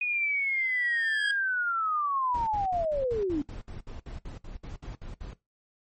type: linear sweep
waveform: sine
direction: down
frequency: 2484 to 277.2 Hz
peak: -25 dBFS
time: 0.01-3.42 s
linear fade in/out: 5 ms
type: tone with exponential growth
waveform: 25% pulse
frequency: 1620 Hz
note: G#6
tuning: 43 cents flat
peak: -23 dBFS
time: 0.25-1.31 s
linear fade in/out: 2 ms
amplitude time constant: 230 ms
type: noise bursts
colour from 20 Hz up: brown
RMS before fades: -39 dBFS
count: 16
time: 2.34-5.335 s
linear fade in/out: 5 ms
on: 130 ms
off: 61 ms
effects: noise-tail reverb RT60 0.2 s tail -19 dB re dry + MP3 32 kbps